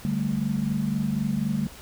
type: chord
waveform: sine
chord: D suspended fourth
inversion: none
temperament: equal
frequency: 146.83 / 196 / 220 Hz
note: D3 / G3 / A3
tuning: 0 / 0 / 0 cents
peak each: -29 / -27 / -27 dBFS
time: 0.05-1.67 s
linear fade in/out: 0 ms
effects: added 60 Hz sine -49 dBFS peak until 1.81 s + pink hiss -45 dBFS RMS until 1.81 s